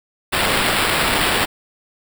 blue noise with sample-and-hold, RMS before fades -18 dBFS, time 0.32-1.46 s, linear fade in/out 20 ms, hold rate 6300 Hz, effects none

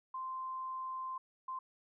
sine tone bursts at uneven times, 1042 Hz, C6, 7 cents flat, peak -38 dBFS, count 2, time 0.14-1.18 / 1.48-1.59 s, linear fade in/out 5 ms, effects none

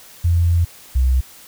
sine tone pair in turn, 85.5 / 64.28 Hz, F2 / C2, -36 / -30 cents, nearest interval perfect fourth, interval 494 cents, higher first, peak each -12 / -12 dBFS, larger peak neither, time 0.24-0.65 / 0.95-1.21 s, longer first, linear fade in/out 10 ms, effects white hiss -43 dBFS RMS until 1.47 s

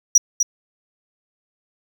triangle tone with echo, 5800 Hz, F#8, 35 cents flat, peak -6 dBFS, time 0.15-0.18 s, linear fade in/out 5 ms, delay 250 ms, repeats 1, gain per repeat -7 dB, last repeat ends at 0.43 s, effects none

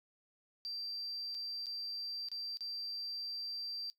triangle tone with dropouts, 4699 Hz, D8, in tune, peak -36 dBFS, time 0.65-3.9 s, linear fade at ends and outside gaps 0 ms, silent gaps 1.345-1.349 / 1.659-1.667 / 2.286-2.316 / 2.571-2.607 s, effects noise-tail reverb RT60 0.1 s tail -17 dB re dry + tanh soft clip ceiling -36 dBFS

